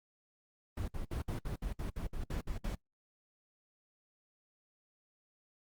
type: noise bursts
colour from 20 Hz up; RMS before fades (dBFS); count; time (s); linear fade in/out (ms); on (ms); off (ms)
brown; -37; 12; 0.77-2.75; 5; 110; 60
effects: noise-tail reverb RT60 0.1 s tail -25 dB re dry + Opus 24 kbps